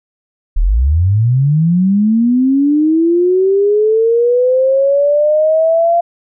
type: linear sweep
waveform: sine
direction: up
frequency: 32.7 to 691 Hz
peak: -8 dBFS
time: 0.56-6.01 s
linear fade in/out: 10 ms
effects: none